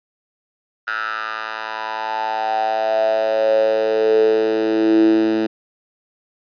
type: tone with high-pass filter sweep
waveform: 10% pulse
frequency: 110 Hz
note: A2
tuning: in tune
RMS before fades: -18 dBFS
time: 0.87-5.47 s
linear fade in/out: 10 ms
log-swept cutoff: 1400 to 280 Hz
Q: 9.2
effects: resampled to 11025 Hz